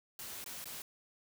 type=noise with dropouts; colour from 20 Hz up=white; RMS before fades=-45 dBFS; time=0.19-0.82 s; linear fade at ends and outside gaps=1 ms; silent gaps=0.442-0.461 / 0.643-0.656 s; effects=none